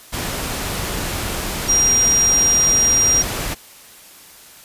sine tone in noise, 5700 Hz, F8, 34 cents sharp, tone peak -12 dBFS, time 1.68-3.23 s, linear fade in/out 20 ms, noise pink, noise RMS -24 dBFS, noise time 0.12-3.55 s, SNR +9 dB, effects white hiss -43 dBFS RMS until 4.64 s + resampled to 32000 Hz

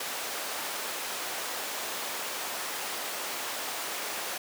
pink high-pass noise, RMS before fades -35 dBFS, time 0-4.38 s, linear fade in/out 5 ms, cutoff 550 Hz, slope 12 dB/octave, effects none

